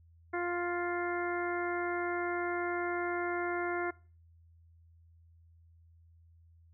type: harmonic tone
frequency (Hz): 350.3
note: F4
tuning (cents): +5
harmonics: 1 / 2 / 3 / 4 / 5 / 6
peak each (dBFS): -34 / -38 / -42 / -40 / -43 / -43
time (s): 0.33-3.91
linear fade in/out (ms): 10
effects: noise-tail reverb RT60 0.4 s tail -22 dB re dry + added 83 Hz sine -58 dBFS peak until 6.73 s